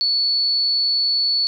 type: tone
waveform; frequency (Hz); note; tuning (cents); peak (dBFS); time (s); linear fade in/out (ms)
sine; 4435; C#8; 0; -16; 0.01-1.47; 0
effects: none